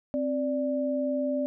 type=tone pair together; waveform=sine; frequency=263.1 / 586.6 Hz; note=C4 / D5; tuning=+10 / -2 cents; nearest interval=octave + major second; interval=1388 cents; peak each=-28 dBFS; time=0.14-1.46 s; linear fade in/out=0 ms; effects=none